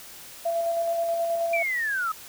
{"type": "tone with tremolo", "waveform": "sine", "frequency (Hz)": 674, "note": "E5", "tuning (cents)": 38, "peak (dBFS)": -22, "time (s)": [0.45, 1.63], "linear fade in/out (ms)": 10, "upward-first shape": "square", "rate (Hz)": 9.4, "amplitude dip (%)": 25}
{"type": "linear sweep", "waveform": "sine", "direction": "down", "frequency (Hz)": [2387, 1254], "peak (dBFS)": -24, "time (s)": [1.53, 2.12], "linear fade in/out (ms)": 5}
{"effects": ["white hiss -44 dBFS RMS until 2.28 s"]}